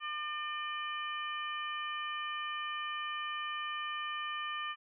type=harmonic tone; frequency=600 Hz; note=D5; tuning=37 cents sharp; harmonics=2 / 3 / 4 / 5; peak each=-38 / -42 / -45 / -43 dBFS; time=0-4.76 s; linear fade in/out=50 ms; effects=none